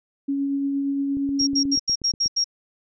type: tone with tremolo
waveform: sine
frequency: 278.2 Hz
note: C#4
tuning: 6 cents sharp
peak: -20 dBFS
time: 0.28-1.76 s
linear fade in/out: 10 ms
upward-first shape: triangle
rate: 8.6 Hz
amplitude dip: 25%
type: click train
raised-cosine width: 3 ms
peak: -25 dBFS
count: 10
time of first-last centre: 1.17-2.26 s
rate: 8.26 Hz
type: tone bursts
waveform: sine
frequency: 5588 Hz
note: F8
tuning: in tune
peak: -18 dBFS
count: 7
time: 1.39-2.443 s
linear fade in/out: 10 ms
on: 81 ms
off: 81 ms
effects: none